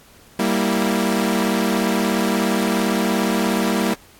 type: chord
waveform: sawtooth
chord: E diminished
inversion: first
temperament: equal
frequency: 196 / 233.1 / 329.6 Hz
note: G3 / Bb3 / E4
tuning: 0 / 0 / 0 cents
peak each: -17 / -17 / -20 dBFS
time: 0.39-3.94 s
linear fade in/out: 5 ms
effects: pink hiss -49 dBFS RMS until 4.19 s + AAC 64 kbps